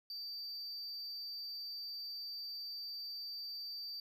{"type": "tone with amplitude modulation", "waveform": "triangle", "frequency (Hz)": 4653, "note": "D8", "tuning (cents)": -17, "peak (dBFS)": -39, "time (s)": [0.1, 4], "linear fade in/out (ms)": 2, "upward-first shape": "sine", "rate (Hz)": 237, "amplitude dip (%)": 40, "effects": []}